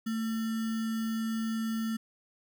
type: tone with sample-and-hold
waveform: sine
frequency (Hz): 223.6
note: A3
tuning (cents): +28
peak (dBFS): -29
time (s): 0.06-1.97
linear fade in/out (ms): 10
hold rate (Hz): 1575
effects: none